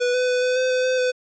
square tone with pitch steps, 491.6 / 502 / 498.4 / 503 / 512 / 507 / 512 / 503 Hz, B4 / B4 / B4 / B4 / C5 / B4 / C5 / B4, -8 / +28 / +16 / +32 / -38 / +45 / -38 / +32 cents, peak -19 dBFS, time 0-1.12 s, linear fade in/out 20 ms, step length 140 ms, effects resampled to 16000 Hz

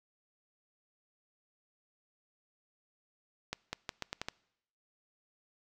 accelerating click train, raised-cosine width 0.2 ms, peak -18 dBFS, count 7, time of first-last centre 3.53-4.285 s, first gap 200 ms, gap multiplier 0.81, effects noise-tail reverb RT60 0.8 s tail -24 dB re dry

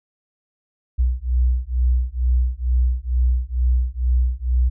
sine beating tone pair, 60.9 / 63.1 Hz, B1 / B1, -24 / +38 cents, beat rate 2.2 Hz, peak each -19 / -19 dBFS, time 0.98-4.7 s, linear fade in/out 20 ms, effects none

